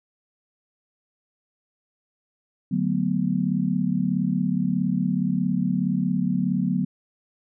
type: chord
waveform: sine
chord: B minor seventh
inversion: first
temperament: just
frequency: 148.16 / 185.21 / 222.2 / 246.9 Hz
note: D3 / F#3 / A3 / B3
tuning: +16 / +2 / +17 / 0 cents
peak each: -29 / -23 / -29 / -26 dBFS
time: 2.71-6.85 s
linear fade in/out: 10 ms
effects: none